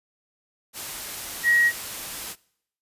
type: tone in noise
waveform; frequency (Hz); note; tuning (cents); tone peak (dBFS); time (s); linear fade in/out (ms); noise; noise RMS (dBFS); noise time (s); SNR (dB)
sine; 1898; A#6; +31; -16; 1.43-1.72; 50; white; -34; 0.73-2.36; +15
effects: noise-tail reverb RT60 0.7 s tail -23 dB re dry + resampled to 32000 Hz